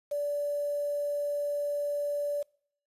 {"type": "tone with quantisation", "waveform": "sine", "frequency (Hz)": 580, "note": "D5", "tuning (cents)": -22, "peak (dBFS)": -28, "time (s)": [0.11, 2.43], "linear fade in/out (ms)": 10, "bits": 8, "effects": ["noise-tail reverb RT60 0.6 s tail -25 dB re dry", "resampled to 32000 Hz"]}